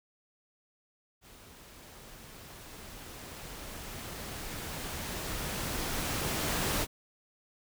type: noise with level ramp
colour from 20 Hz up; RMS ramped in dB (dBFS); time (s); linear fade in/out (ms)
pink; -54 to -30; 1.21-6.87; 50
effects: none